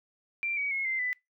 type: tone with pitch steps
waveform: sine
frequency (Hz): 2361 / 2264 / 2170 / 2080 / 1994.6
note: D7 / C#7 / C#7 / C7 / B6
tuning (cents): +9 / +36 / -37 / -11 / +17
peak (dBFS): -28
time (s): 0.43-1.13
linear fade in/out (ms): 0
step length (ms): 140
effects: noise-tail reverb RT60 0.2 s tail -25 dB re dry